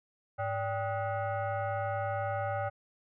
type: tone with frequency modulation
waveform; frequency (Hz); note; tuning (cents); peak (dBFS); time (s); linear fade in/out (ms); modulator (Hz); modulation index
sine; 103.83; G#2; 0; -30; 0.38-2.7; 20; 681; 1.6
effects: none